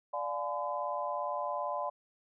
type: chord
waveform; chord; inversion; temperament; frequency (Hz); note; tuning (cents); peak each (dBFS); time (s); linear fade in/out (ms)
sine; D diminished seventh; none; just; 587.3 / 704.8 / 845.8 / 1014.9; D5 / F5 / Ab5 / Cb6; 0 / +16 / +31 / +47; -37 / -39 / -40 / -36; 0.13-1.9; 10
effects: none